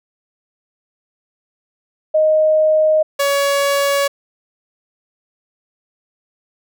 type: tone pair in turn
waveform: sine / sawtooth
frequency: 622.3 / 562.3 Hz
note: D#5 / C#5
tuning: 0 / +25 cents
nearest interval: major second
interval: 175 cents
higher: first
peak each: -10 / -10 dBFS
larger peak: neither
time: 2.14-3.03 / 3.19-4.08 s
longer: neither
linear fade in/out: 10 ms
effects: none